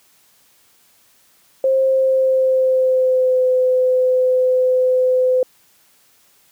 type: tone with pitch glide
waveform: sine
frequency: 530 to 509.6 Hz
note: C5 to C5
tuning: +22 to -46 cents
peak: -12 dBFS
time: 1.64-5.43 s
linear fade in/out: 2 ms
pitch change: -68 cents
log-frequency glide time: 1.82-3.45 s
effects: white hiss -55 dBFS RMS until 6.51 s + high-pass 60 Hz 12 dB/octave